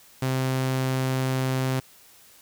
sawtooth tone, 130.81 Hz, C3, in tune, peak -19 dBFS, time 0.22-1.8 s, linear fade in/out 5 ms, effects white hiss -53 dBFS RMS until 2.41 s

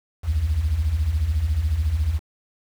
sine beating tone pair, 66.7 / 80.7 Hz, C2 / E2, +34 / -36 cents, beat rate 14 Hz, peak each -24 / -19 dBFS, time 0.23-2.2 s, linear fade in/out 50 ms, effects tanh soft clip ceiling -13 dBFS + 7-bit

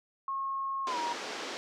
sine tone with pitch glide, 1085 to 950 Hz, C#6 to A#5, -37 to +33 cents, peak -31 dBFS, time 0.28-1.13 s, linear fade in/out 2 ms, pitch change -230 cents, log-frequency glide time 0.85-0.98 s
pink band-pass noise, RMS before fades -39 dBFS, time 0.87-1.57 s, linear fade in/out 0 ms, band 290 to 6100 Hz, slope 24 dB/octave
effects none

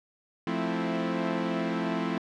sawtooth chord, F major seventh, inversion none, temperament equal with one note detuned, 174.61 / 218.7 / 261.6 / 329.6 Hz, F3 / A3 / C4 / E4, 0 / -10 / 0 / 0 cents, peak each -29 dBFS, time 0.47-2.18 s, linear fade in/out 2 ms, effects low-pass 3000 Hz 12 dB/octave

